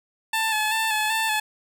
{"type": "tone with vibrato", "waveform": "15% pulse", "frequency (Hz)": 873, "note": "A5", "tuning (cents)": -14, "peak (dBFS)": -15, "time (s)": [0.33, 1.4], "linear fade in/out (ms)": 5, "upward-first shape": "square", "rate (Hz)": 2.6, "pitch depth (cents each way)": 29, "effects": []}